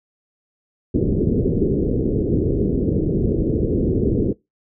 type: low-pass noise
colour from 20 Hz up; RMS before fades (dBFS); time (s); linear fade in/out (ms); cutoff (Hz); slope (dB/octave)
white; -19; 0.94-4.33; 10; 440; 48
effects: noise-tail reverb RT60 0.2 s tail -22 dB re dry